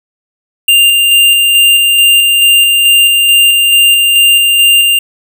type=tone with tremolo; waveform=square; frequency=2794 Hz; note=F7; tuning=in tune; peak=-4 dBFS; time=0.68-4.99 s; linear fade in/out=5 ms; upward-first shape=square; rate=2.3 Hz; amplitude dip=25%; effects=none